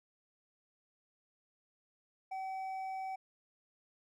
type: tone with hard clipping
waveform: triangle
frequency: 763 Hz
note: G5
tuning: 47 cents flat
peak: -39 dBFS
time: 2.31-3.16 s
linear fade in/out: 10 ms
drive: 8 dB
effects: none